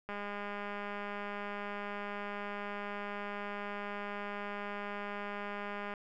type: click train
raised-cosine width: 0.5 ms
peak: -26 dBFS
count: 1194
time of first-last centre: 0.09-5.938 s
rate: 204 Hz
effects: none